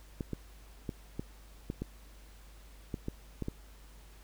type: clicks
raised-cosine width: 3 ms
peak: -22 dBFS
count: 10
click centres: 0.208 / 0.333 / 0.892 / 1.195 / 1.701 / 1.82 / 2.942 / 3.084 / 3.423 / 3.484 s
effects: added 50 Hz sine -52 dBFS peak until 4.23 s + pink hiss -60 dBFS RMS until 4.23 s